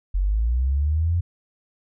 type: linear sweep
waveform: sine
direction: up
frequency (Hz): 44.19 to 88.5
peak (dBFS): -18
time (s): 0.14-1.21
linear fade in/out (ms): 10
effects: none